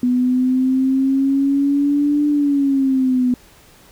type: exponential two-way sweep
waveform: sine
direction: up then down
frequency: 246.9 to 295.2 to 246.9 Hz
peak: -13 dBFS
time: 0.03-3.34 s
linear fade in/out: 2 ms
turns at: 2.28 s
effects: pink hiss -48 dBFS RMS until 3.91 s